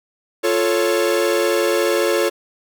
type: chord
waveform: 45% pulse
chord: F augmented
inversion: none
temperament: equal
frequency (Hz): 349.2 / 440 / 554.4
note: F4 / A4 / C#5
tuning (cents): 0 / 0 / 0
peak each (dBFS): -20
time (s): 0.43-2.3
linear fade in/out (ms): 20
effects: none